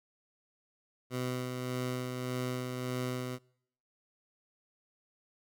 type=tone with tremolo; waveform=15% pulse; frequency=126.2 Hz; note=B2; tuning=38 cents sharp; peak=-26 dBFS; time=1.1-3.39 s; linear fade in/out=50 ms; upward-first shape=sine; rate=1.7 Hz; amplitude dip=35%; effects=noise-tail reverb RT60 0.7 s tail -25 dB re dry